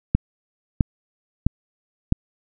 click train, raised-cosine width 5 ms, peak -3 dBFS, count 4, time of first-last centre 0.15-2.124 s, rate 1.52 Hz, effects none

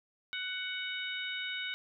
harmonic tone, 744 Hz, F#5, 9 cents sharp, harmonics 2 / 3 / 4 / 5, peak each -40 / -40 / -41 / -41 dBFS, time 0.33-1.74 s, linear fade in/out 0 ms, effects none

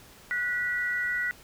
sine tone pair together, 1469.7 / 1949 Hz, F#6 / B6, -12 / -23 cents, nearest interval perfect fourth, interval 489 cents, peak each -30 / -28 dBFS, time 0.31-1.31 s, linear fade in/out 0 ms, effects pink hiss -52 dBFS RMS until 1.43 s

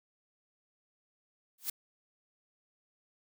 blue noise with exponential growth, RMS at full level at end -29 dBFS, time 1.58-1.7 s, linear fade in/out 5 ms, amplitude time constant 24 ms, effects none

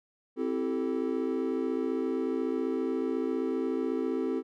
triangle chord, A minor seventh, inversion first, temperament equal with one note detuned, 261.6 / 329.6 / 385.5 / 440 Hz, C4 / E4 / G4 / A4, 0 / 0 / -29 / 0 cents, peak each -30 / -32 / -32 / -32 dBFS, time 0.36-4.43 s, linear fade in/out 50 ms, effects none

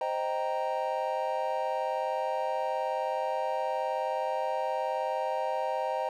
triangle chord, C minor seventh, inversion none, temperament equal, 523.3 / 622.3 / 784 / 932.3 Hz, C5 / Eb5 / G5 / Bb5, 0 / 0 / 0 / 0 cents, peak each -32 dBFS, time 0.01-6.09 s, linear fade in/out 2 ms, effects none

